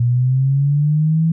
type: linear sweep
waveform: sine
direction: up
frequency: 118.5 to 164.81 Hz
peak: -12 dBFS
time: 0-1.32 s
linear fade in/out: 5 ms
effects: none